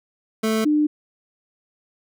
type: tone pair in turn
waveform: 25% pulse / sine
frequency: 220 / 300.2 Hz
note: A3 / D4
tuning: 0 / +38 cents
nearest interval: perfect fourth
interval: 538 cents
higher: second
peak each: -15 dBFS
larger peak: neither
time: 0.43-0.65 / 0.65-0.87 s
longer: neither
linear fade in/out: 10 ms
effects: none